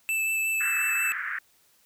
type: tone with vibrato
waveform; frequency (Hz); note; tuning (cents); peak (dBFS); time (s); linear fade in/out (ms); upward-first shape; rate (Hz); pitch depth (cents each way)
square; 2637; E7; 0; -25; 0.09-1.12; 0; sine; 5.6; 10
type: band-pass noise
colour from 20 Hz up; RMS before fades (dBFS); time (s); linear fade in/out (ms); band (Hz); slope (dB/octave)
white; -32; 0.6-1.39; 10; 1400 to 1900; 48
effects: white hiss -63 dBFS RMS until 1.85 s